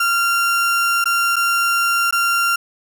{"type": "tone with dropouts", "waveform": "35% pulse", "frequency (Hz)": 1383, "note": "F6", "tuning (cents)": -17, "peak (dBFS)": -13, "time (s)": [0, 2.56], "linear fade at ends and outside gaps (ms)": 5, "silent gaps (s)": [[1.042, 1.056], [1.359, 1.364], [2.11, 2.125]], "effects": []}